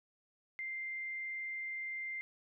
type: tone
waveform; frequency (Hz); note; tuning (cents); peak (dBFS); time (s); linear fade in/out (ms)
sine; 2093; C7; 0; -38; 0.59-2.21; 0
effects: none